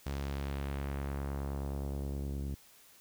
sawtooth tone with low-pass filter sweep, 69.6 Hz, C#2, 8 cents sharp, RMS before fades -37 dBFS, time 0.06-2.55 s, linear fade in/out 5 ms, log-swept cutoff 6900 to 280 Hz, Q 0.94, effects white hiss -60 dBFS RMS until 3 s

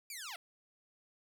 10% pulse linear sweep, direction down, 2433 to 629 Hz, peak -34 dBFS, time 0.1-0.36 s, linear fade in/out 2 ms, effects none

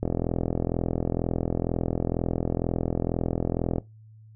click train, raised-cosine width 2 ms, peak -12 dBFS, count 159, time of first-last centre 0.03-3.783 s, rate 42.1 Hz, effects noise-tail reverb RT60 0.2 s tail -19 dB re dry + added 109 Hz sine -47 dBFS peak until 4.35 s

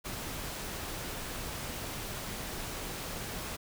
pink noise, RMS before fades -39 dBFS, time 0.04-3.57 s, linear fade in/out 20 ms, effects none

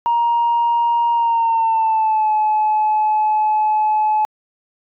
sine tone with pitch glide, 940 to 857 Hz, A#5 to A5, +14 to -46 cents, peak -12 dBFS, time 0.06-4.25 s, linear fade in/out 0 ms, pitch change -160 cents, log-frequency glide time 1.12-2.32 s, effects tanh soft clip ceiling -10 dBFS

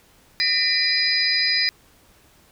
sine tone cluster, 1835 / 2001 / 2388 / 4053 / 4939 Hz, A#6 / B6 / D7 / B7 / D#8, -28 / +22 / +28 / +44 / -14 cents, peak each -27 / -27 / -27 / -25 / -20 dBFS, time 0.4-1.69 s, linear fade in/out 0 ms, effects pink hiss -55 dBFS RMS until 2.51 s

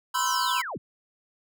square chord, C major seventh, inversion third, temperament equal with one note detuned, 987.8 / 1046.5 / 1318.5 / 1537.5 Hz, B5 / C6 / E6 / G6, 0 / 0 / 0 / -34 cents, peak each -28 / -30 / -32 / -34 dBFS, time 0.14-0.62 s, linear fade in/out 10 ms
sine linear sweep, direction down, 7459 to 45.29 Hz, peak -31 dBFS, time 0.18-0.78 s, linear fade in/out 10 ms
effects none

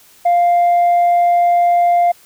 sine tone, 698.5 Hz, F5, in tune, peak -7 dBFS, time 0.25-2.12 s, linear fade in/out 10 ms, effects tanh soft clip ceiling -8 dBFS + white hiss -47 dBFS RMS until 2.25 s

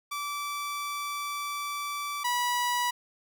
sawtooth tone pair in turn, 1160 / 975.4 Hz, D6 / B5, -22 / -22 cents, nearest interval minor third, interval 300 cents, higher first, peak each -28 / -22 dBFS, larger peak second, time 0.11-2.24 / 2.24-2.91 s, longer first, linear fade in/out 10 ms, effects none

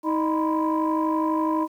sine tone cluster, 316.8 / 610 / 969 / 1021 Hz, D#4 / D#5 / B5 / C6, +31 / -34 / -33 / -43 cents, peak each -22 / -30 / -27 / -27 dBFS, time 0.03-1.68 s, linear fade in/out 50 ms, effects tanh soft clip ceiling -13 dBFS + 9-bit

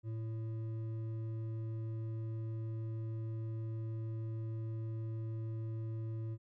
sine tone with hard clipping, 111.7 Hz, A2, 27 cents sharp, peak -39 dBFS, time 0.03-6.38 s, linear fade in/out 50 ms, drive 7 dB, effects none

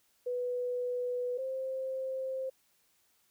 sine tone pair in turn, 493.9 / 525.8 Hz, B4 / C5, 0 / +8 cents, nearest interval minor second, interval 108 cents, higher second, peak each -31 / -33 dBFS, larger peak first, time 0.26-1.38 / 1.38-2.5 s, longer neither, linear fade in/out 10 ms, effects white hiss -71 dBFS RMS until 3.3 s

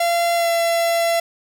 45% pulse tone with pitch glide, 685 to 675.6 Hz, F5 to E5, -34 to +42 cents, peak -16 dBFS, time 0-1.2 s, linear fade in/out 5 ms, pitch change -24 cents, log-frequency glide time 0.35-0.49 s, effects none

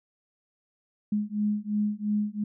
sine beating tone pair, 207.7 / 210.6 Hz, G#3 / G#3, 0 / +24 cents, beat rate 2.9 Hz, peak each -28 dBFS, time 1.12-2.44 s, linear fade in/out 5 ms, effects none

